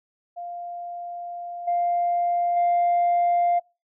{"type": "tone with level steps", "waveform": "sine", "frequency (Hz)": 698.5, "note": "F5", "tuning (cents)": 0, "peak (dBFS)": [-31, -19, -16], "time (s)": [0.36, 3.6], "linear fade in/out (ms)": 20, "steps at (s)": [1.67, 2.56], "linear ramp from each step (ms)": 10, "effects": ["noise-tail reverb RT60 0.3 s tail -26 dB re dry", "tanh soft clip ceiling -15 dBFS"]}